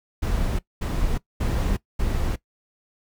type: noise bursts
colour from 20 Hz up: brown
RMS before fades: -23 dBFS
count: 4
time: 0.22-2.36 s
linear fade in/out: 10 ms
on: 370 ms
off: 220 ms
effects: noise-tail reverb RT60 0.1 s tail -19 dB re dry